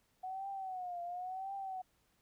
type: tone with vibrato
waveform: sine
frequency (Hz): 740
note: F#5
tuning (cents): 0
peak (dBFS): -39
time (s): 0.23-1.82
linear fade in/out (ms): 10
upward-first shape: triangle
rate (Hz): 0.95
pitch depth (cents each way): 120
effects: pink hiss -75 dBFS RMS until 2.21 s